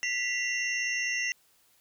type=tone cluster; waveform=sine; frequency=1971 / 2090 / 2755 / 5540 / 6200 Hz; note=B6 / C7 / F7 / F8 / G8; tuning=-4 / -2 / -24 / -15 / -20 cents; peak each=-31 / -40 / -32 / -39 / -37 dBFS; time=0.03-1.32 s; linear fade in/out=0 ms; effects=white hiss -65 dBFS RMS until 1.8 s